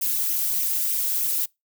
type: noise with flanger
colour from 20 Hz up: violet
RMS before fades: -24 dBFS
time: 0.01-1.46 s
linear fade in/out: 10 ms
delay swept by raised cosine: 0.33 to 4.73 ms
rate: 3.3 Hz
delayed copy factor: +1
effects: noise-tail reverb RT60 0.2 s tail -25 dB re dry